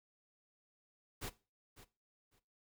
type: noise with echo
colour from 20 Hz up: pink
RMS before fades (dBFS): -43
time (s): 1.21-1.3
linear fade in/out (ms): 20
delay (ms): 550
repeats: 2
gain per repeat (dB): -15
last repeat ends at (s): 2.4
effects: noise-tail reverb RT60 0.3 s tail -17 dB re dry